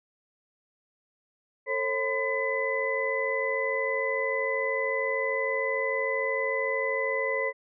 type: tone cluster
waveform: sine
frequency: 447.8 / 541 / 1016 / 2008 Hz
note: A4 / C#5 / B5 / B6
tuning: +30 / -42 / +49 / +28 cents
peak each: -32 / -30 / -35 / -29 dBFS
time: 1.66-7.53 s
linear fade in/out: 50 ms
effects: none

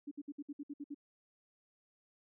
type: tone bursts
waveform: sine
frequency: 288.5 Hz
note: D4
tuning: 31 cents flat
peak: -40 dBFS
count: 9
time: 0.07-0.946 s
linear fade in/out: 10 ms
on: 44 ms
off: 60 ms
effects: none

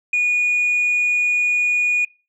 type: tone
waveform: sine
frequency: 2453 Hz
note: D#7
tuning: 25 cents flat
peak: -13 dBFS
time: 0.13-2.05 s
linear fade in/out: 5 ms
effects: noise-tail reverb RT60 0.3 s tail -24 dB re dry + tanh soft clip ceiling -13 dBFS

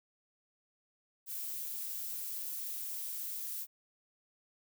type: noise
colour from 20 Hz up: violet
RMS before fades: -40 dBFS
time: 1.26-3.67 s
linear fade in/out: 50 ms
effects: none

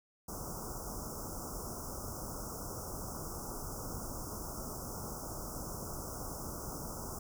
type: band-stop noise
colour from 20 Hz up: pink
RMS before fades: -42 dBFS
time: 0.28-7.19 s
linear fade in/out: 5 ms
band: 1400 to 5200 Hz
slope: 96 dB/octave
effects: none

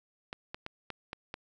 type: clicks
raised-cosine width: 0.3 ms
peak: -22 dBFS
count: 6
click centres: 0.329 / 0.545 / 0.664 / 0.903 / 1.131 / 1.341 s
effects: none

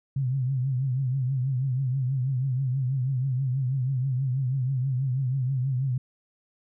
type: tone with vibrato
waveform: sine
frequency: 130.81 Hz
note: C3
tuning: in tune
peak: -23 dBFS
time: 0.16-5.98 s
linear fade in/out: 5 ms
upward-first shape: triangle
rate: 6.2 Hz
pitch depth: 120 cents each way
effects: none

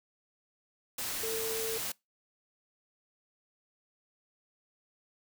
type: tone in noise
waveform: sine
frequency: 448.1 Hz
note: A4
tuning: 32 cents sharp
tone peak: -34 dBFS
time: 1.23-1.78 s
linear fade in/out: 5 ms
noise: white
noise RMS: -36 dBFS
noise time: 0.98-1.92 s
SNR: -1 dB
effects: noise-tail reverb RT60 0.2 s tail -24 dB re dry

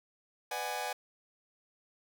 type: chord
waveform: sawtooth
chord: G# half-diminished seventh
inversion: first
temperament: just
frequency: 498.4 / 598 / 747.5 / 830.6 Hz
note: B4 / D5 / F#5 / G#5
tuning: +16 / +31 / +17 / 0 cents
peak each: -39 / -39 / -35 / -34 dBFS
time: 0.51-0.93 s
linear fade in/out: 5 ms
effects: none

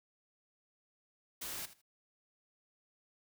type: noise with echo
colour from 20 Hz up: white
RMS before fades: -42 dBFS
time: 1.41-1.66 s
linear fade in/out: 10 ms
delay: 79 ms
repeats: 2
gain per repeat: -15 dB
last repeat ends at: 1.818 s
effects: none

